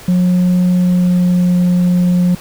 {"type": "tone with pitch glide", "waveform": "sine", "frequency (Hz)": [180, 178.45], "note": ["F#3", "F3"], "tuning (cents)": [-47, 38], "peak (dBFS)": -6, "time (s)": [0.08, 2.35], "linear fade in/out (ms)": 5, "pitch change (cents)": -15, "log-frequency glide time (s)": [0.74, 1.56], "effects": ["tanh soft clip ceiling -8 dBFS", "pink hiss -35 dBFS RMS until 2.4 s"]}